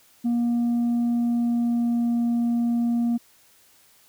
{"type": "tone with pitch glide", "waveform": "sine", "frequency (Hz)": [237.5, 236.1], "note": ["A#3", "A#3"], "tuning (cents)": [33, 22], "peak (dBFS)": -17, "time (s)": [0.24, 3.18], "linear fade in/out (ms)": 20, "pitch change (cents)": -11, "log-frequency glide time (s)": [1.1, 2.17], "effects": ["tanh soft clip ceiling -19 dBFS", "white hiss -57 dBFS RMS until 4.08 s"]}